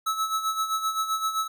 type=tone with tremolo; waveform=square; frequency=1300 Hz; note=E6; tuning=24 cents flat; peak=-23 dBFS; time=0.06-1.48 s; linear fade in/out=10 ms; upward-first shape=sine; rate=7.7 Hz; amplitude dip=65%; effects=none